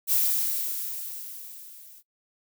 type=noise with level ramp; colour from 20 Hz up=violet; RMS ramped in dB=-21 to -50 dBFS; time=0.07-2.03 s; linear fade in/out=50 ms; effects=noise-tail reverb RT60 0.1 s tail -21 dB re dry